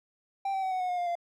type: tone with pitch steps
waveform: triangle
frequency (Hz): 784 / 770.1 / 756.4 / 743 / 729.8 / 716.9 / 704.1 / 691.6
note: G5 / G5 / F#5 / F#5 / F#5 / F5 / F5 / F5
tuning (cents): 0 / -31 / +38 / +7 / -24 / +45 / +14 / -17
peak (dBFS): -26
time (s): 0.45-1.154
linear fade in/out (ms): 5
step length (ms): 88
effects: none